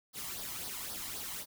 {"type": "noise with flanger", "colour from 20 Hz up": "white", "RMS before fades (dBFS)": -41, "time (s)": [0.13, 1.46], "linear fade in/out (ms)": 50, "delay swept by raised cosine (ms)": [0.2, 1.01], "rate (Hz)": 3.8, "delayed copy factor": 0.6, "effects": []}